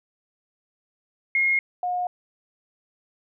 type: tone pair in turn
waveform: sine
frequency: 2148 / 719.3 Hz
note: C7 / F#5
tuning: +45 / -49 cents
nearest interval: octave + perfect fifth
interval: 1894 cents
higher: first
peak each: -18 / -23 dBFS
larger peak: first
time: 1.35-1.59 / 1.83-2.07 s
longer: neither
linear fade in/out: 2 ms
effects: none